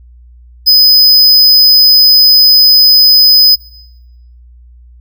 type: tone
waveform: square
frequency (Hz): 5020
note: D#8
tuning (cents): +15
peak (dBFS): -3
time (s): 0.66-3.56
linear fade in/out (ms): 20
effects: noise-tail reverb RT60 0.9 s tail -22 dB re dry + added 60 Hz sine -35 dBFS peak until 5 s